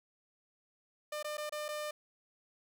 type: tone with dropouts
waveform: sawtooth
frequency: 600 Hz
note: D5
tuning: 37 cents sharp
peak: -33 dBFS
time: 1.12-1.91 s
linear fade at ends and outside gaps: 5 ms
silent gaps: 1.228-1.244 / 1.371-1.379 / 1.495-1.522 / 1.683-1.687 s
effects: none